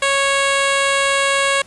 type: tone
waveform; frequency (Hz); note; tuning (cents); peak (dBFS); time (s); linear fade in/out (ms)
10% pulse; 552; C#5; -7; -6; 0.02-1.62; 5
effects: pink hiss -45 dBFS RMS until 1.66 s + resampled to 24000 Hz